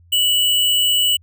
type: tone with sample-and-hold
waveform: sine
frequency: 2955 Hz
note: F#7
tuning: 3 cents flat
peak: -13 dBFS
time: 0.12-1.17 s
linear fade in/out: 10 ms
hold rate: 11025 Hz
effects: added 86 Hz sine -47 dBFS peak until 1.22 s